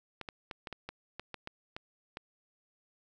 clicks, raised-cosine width 0.3 ms, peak -24 dBFS, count 11, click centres 0.213 / 0.288 / 0.512 / 0.672 / 0.727 / 0.89 / 1.196 / 1.343 / 1.474 / 1.765 / 2.171 s, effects none

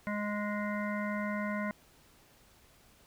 harmonic tone, 207.7 Hz, G#3, in tune, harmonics 1 / 3 / 5 / 7 / 9 / 10, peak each -34 / -39 / -41 / -42 / -44 / -44 dBFS, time 0.07-1.71 s, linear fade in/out 0 ms, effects pink hiss -62 dBFS RMS until 3.06 s

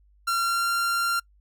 45% pulse tone with pitch glide, 1371 to 1382.1 Hz, F6 to F6, -32 to -18 cents, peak -22 dBFS, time 0.27-1.2 s, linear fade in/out 10 ms, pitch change +14 cents, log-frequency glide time 0.38-0.7 s, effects noise-tail reverb RT60 0.1 s tail -26 dB re dry + added 50 Hz sine -56 dBFS peak until 1.4 s

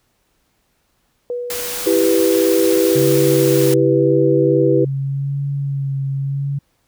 sine tone with exponential decay, 487 Hz, B4, 24 cents flat, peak -19 dBFS, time 1.3-2.78 s, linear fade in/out 1 ms, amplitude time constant 320 ms
white noise, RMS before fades -25 dBFS, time 1.5-3.74 s, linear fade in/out 2 ms
sine chord, E minor, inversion none, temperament equal, 329.6 / 392 / 493.9 Hz, E4 / G4 / B4, 0 / 0 / 0 cents, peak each -16 dBFS, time 1.86-4.85 s, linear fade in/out 10 ms
sine tone with vibrato, 138.59 Hz, C#3, in tune, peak -18 dBFS, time 2.95-6.59 s, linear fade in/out 10 ms, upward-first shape sine, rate 0.89 Hz, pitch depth 25 cents each way
effects pink hiss -64 dBFS RMS until 6.87 s

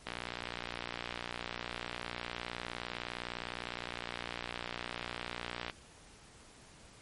click train, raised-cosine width 0.3 ms, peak -21 dBFS, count 337, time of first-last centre 0.07-5.698 s, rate 59.7 Hz, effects pink hiss -57 dBFS RMS until 7.01 s + MP3 48 kbps

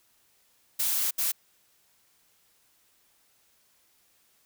blue noise bursts at uneven times, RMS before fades -27 dBFS, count 2, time 0.79-1.11 / 1.18-1.32 s, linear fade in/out 10 ms, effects white hiss -66 dBFS RMS until 4.45 s

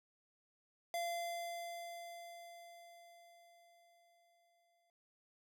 square tone with exponential decay, 687 Hz, F5, 29 cents flat, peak -37 dBFS, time 0.94-4.9 s, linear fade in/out 1 ms, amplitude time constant 860 ms, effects none

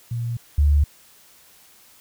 sine tone pair in turn, 117.9 / 72.82 Hz, A#2 / D2, +20 / -14 cents, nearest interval minor sixth, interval 834 cents, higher first, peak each -23 / -13 dBFS, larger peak second, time 0.11-0.37 / 0.58-0.84 s, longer neither, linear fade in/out 5 ms, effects white hiss -52 dBFS RMS until 2 s

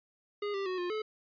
square tone with pitch steps, 411.4 / 393.3 / 369.4 / 354.6 / 431.6 Hz, G#4 / G4 / F#4 / F4 / A4, -16 / +6 / -3 / +26 / -33 cents, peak -33 dBFS, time 0.42-1.02 s, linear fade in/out 5 ms, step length 120 ms, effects resampled to 11025 Hz

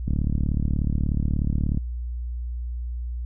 click train, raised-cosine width 5 ms, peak -12 dBFS, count 63, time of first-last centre 0.08-1.774 s, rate 36.6 Hz, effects added 60 Hz sine -27 dBFS peak until 3.25 s

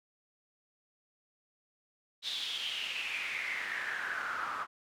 pink noise with band-pass filter sweep, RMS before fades -37 dBFS, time 2.22-4.67 s, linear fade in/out 50 ms, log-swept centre 3800 to 1200 Hz, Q 6.1, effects none

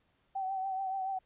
sine tone with vibrato, 766 Hz, G5, 40 cents flat, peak -32 dBFS, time 0.35-1.19 s, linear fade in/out 10 ms, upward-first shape triangle, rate 7 Hz, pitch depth 45 cents each way, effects pink hiss -73 dBFS RMS until 1.25 s + resampled to 8000 Hz

